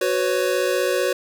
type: chord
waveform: square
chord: F# suspended fourth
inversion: none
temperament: equal with one note detuned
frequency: 370 / 498.8 / 554.4 Hz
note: F#4 / B4 / C#5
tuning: 0 / +17 / 0 cents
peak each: -24 dBFS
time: 0.01-1.13 s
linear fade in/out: 5 ms
effects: none